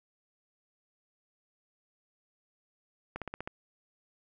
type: slowing click train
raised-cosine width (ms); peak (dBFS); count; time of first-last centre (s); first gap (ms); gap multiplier
0.5; -22; 6; 3.16-3.475; 57; 1.05
effects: none